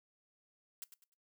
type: noise with echo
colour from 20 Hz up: blue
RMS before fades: -45 dBFS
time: 0.82-0.84 s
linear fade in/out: 0 ms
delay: 100 ms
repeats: 3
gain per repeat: -10 dB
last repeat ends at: 1.14 s
effects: noise-tail reverb RT60 0.2 s tail -21 dB re dry